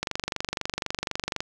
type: click train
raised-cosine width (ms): 0.2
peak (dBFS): -10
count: 34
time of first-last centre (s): 0.03-1.405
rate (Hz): 24
effects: none